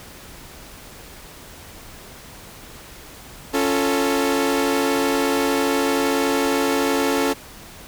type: chord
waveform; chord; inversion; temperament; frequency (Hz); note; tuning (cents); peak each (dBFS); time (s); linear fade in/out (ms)
sawtooth; Db augmented; none; equal with one note detuned; 277.2 / 349.2 / 442.3; Db4 / F4 / A4; 0 / 0 / +9; -17 / -22 / -18; 3.53-7.34; 20
effects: pink hiss -41 dBFS RMS until 7.87 s